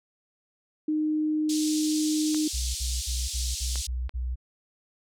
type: tone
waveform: sine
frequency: 307.4 Hz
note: D#4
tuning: 21 cents flat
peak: -23 dBFS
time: 0.88-2.48 s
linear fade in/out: 5 ms
type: band-pass noise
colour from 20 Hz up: white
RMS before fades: -34 dBFS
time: 1.49-3.87 s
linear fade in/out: 5 ms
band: 3600 to 8300 Hz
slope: 24 dB/octave
type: clicks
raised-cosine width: 0.3 ms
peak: -22 dBFS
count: 3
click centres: 2.346 / 3.757 / 4.094 s
type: tone bursts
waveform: sine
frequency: 62 Hz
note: B1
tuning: 7 cents sharp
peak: -27 dBFS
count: 7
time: 2.53-4.358 s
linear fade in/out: 20 ms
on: 220 ms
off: 48 ms
effects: none